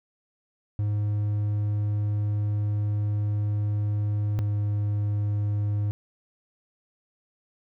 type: tone pair in turn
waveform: triangle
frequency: 104.1 / 103.44 Hz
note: G#2 / G#2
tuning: +5 / -6 cents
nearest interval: unison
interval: 11 cents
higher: first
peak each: -21 dBFS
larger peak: neither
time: 0.79-4.39 / 4.39-5.91 s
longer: first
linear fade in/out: 0 ms
effects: none

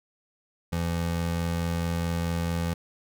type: tone pair together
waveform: square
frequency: 84.6 / 169.2 Hz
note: E2 / E3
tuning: +45 / +45 cents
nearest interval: octave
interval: 1200 cents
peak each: -30 / -29 dBFS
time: 0.72-2.74 s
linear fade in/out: 10 ms
effects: none

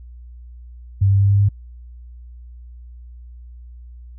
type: tone with pitch steps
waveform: sine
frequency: 98 / 98.74 / 99.48 / 100.23 / 100.99 Hz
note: G2 / G2 / G2 / G2 / G#2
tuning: 0 / +13 / +26 / +39 / -48 cents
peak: -11 dBFS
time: 1.01-1.49 s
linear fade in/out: 10 ms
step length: 96 ms
effects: added 60 Hz sine -36 dBFS peak until 4.18 s

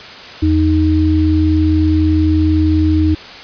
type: tone pair together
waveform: sine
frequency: 83.72 / 311.1 Hz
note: E2 / D#4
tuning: +27 / 0 cents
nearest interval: octave + major seventh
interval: 2273 cents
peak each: -12 dBFS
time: 0.42-3.15 s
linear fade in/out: 10 ms
effects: white hiss -32 dBFS RMS until 3.43 s + resampled to 11025 Hz

